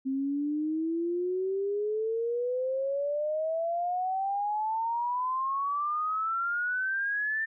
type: exponential sweep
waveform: sine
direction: up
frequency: 263.4 to 1795 Hz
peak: -27 dBFS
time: 0.05-7.46 s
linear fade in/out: 20 ms
effects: none